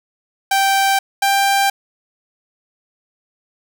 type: tone pair in turn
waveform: sawtooth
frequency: 782 / 790.2 Hz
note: G5 / G5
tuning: -4 / +14 cents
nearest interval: unison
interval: 18 cents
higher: second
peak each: -9 dBFS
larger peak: neither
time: 0.51-0.99 / 1.22-1.7 s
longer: neither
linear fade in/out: 5 ms
effects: none